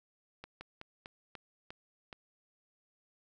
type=slowing click train; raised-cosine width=0.3 ms; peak=-29 dBFS; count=7; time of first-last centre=0.44-2.128 s; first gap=170 ms; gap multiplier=1.2; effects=none